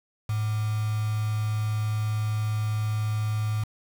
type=tone with quantisation; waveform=sine; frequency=107.4 Hz; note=A2; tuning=41 cents flat; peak=-24 dBFS; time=0.29-3.64 s; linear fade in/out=5 ms; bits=6; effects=none